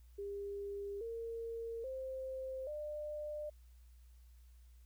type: tone with pitch steps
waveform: sine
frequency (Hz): 402.1 / 459.2 / 524.5 / 599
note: G4 / A#4 / C5 / D5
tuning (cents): +44 / -26 / +4 / +34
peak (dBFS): -40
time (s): 0.18-3.5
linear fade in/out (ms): 10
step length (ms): 830
effects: added 60 Hz sine -57 dBFS peak until 4.85 s + white hiss -75 dBFS RMS until 4.85 s